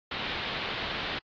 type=low-pass noise; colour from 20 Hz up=white; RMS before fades=-34 dBFS; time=0.11-1.19 s; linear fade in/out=5 ms; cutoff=4000 Hz; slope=48 dB/octave; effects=AAC 64 kbps